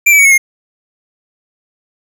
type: tone with pitch steps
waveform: square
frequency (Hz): 2362 / 2303 / 2245 / 2189 / 2134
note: D7 / D7 / C#7 / C#7 / C7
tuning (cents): +9 / -34 / +21 / -22 / +34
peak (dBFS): -5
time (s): 0.06-0.38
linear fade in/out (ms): 10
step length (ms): 64
effects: none